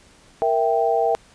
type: chord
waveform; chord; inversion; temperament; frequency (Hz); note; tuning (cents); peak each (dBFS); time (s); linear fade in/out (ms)
sine; E diminished; second; equal; 466.2 / 659.3 / 784; Bb4 / E5 / G5; 0 / 0 / 0; -21; 0.42-1.15; 0
effects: pink hiss -52 dBFS RMS until 1.34 s + resampled to 22050 Hz

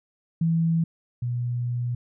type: tone pair in turn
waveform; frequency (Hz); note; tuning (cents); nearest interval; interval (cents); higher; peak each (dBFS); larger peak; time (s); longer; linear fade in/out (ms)
sine; 164.9 / 121.53; E3 / B2; +1 / -27; perfect fourth; 528; first; -19 / -24; first; 0.41-0.84 / 1.22-1.95; second; 5
effects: none

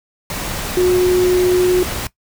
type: tone in noise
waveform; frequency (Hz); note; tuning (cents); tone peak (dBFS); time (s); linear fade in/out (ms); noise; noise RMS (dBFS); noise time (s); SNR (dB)
sine; 362.9; F#4; -34; -10; 0.77-1.83; 2; pink; -24; 0.3-2.07; +11
effects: noise-tail reverb RT60 0.1 s tail -18 dB re dry

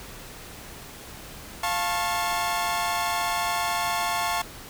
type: chord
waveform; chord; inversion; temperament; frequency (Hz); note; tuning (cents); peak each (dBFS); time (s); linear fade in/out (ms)
sawtooth; F augmented; none; equal with one note detuned; 698.5 / 880 / 1090.3; F5 / A5 / C#6; 0 / 0 / -29; -25; 1.63-4.42; 5
effects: pink hiss -42 dBFS RMS until 4.69 s

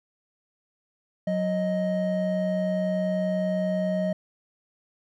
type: tone pair together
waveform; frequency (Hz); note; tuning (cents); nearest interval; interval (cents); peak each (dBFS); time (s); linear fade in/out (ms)
triangle; 184.4 / 623.5; F#3 / D#5; -6 / +3; octave + major sixth; 2109; -24; 1.27-4.13; 5
effects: none

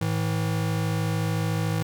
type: tone pair together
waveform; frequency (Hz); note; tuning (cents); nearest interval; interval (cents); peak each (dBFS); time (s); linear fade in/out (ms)
square; 107.6 / 161.26; A2 / E3; -38 / -38; perfect fifth; 700; -27; 0.01-1.83; 5
effects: none

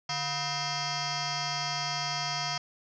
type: tone with frequency modulation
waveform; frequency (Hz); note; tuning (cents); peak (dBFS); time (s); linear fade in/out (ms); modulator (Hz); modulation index
sine; 2100; C7; +6; -29; 0.09-2.58; 5; 562; 6.5
effects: none

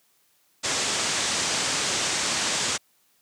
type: low-pass noise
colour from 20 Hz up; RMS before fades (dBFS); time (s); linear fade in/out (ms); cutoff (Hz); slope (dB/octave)
white; -26; 0.63-2.78; 20; 8200; 48
effects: white hiss -65 dBFS RMS until 3.21 s + high-pass 100 Hz 12 dB/octave

